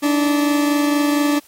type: tone pair together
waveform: 40% pulse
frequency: 290.7 / 315 Hz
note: D4 / D#4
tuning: -18 / +21 cents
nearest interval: minor second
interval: 139 cents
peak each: -14 / -24 dBFS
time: 0.02-1.4 s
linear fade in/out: 20 ms
effects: white hiss -49 dBFS RMS until 1.47 s + MP3 64 kbps